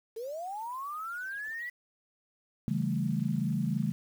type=linear sweep; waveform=sine; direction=up; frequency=430 to 1975.5 Hz; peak=-35 dBFS; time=0.16-1.7 s; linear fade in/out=10 ms
type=chord; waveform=sine; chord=A dominant seventh; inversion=first; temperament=equal with one note detuned; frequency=139.07 / 164.81 / 196 / 220 Hz; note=C#3 / E3 / G3 / A3; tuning=+6 / 0 / 0 / 0 cents; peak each=-33 dBFS; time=2.68-3.92 s; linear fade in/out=0 ms
effects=9-bit